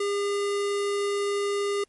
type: tone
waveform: square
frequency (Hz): 404.4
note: G#4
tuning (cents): -46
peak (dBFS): -25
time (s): 0-1.84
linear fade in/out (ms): 5
effects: pink hiss -69 dBFS RMS until 1.88 s + MP3 48 kbps